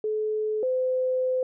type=tone pair in turn; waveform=sine; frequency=430 / 512.2 Hz; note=A4 / C5; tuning=-40 / -37 cents; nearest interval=minor third; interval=303 cents; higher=second; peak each=-24 / -22 dBFS; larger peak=second; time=0.04-0.63 / 0.63-1.43 s; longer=second; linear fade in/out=2 ms; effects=none